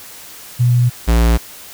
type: tone pair in turn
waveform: sine / square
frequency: 122.1 / 57.79 Hz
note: B2 / A#1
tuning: -19 / -14 cents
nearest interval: octave + minor second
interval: 1295 cents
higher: first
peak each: -9 / -10 dBFS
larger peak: first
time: 0.59-0.9 / 1.07-1.38 s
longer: neither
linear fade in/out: 20 ms
effects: white hiss -36 dBFS RMS until 1.73 s